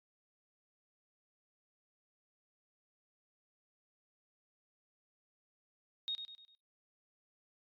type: tone with echo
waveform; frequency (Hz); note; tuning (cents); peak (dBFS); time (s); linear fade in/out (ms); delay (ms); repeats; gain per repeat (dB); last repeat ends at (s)
sine; 3729; A#7; 0; -34; 6.08-6.15; 0; 100; 4; -7; 6.55
effects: noise-tail reverb RT60 0.4 s tail -26 dB re dry + MP3 96 kbps